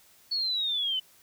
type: linear sweep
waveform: sine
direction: down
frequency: 4435 to 2990 Hz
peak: -26 dBFS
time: 0.31-1 s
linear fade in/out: 10 ms
effects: white hiss -59 dBFS RMS until 1.22 s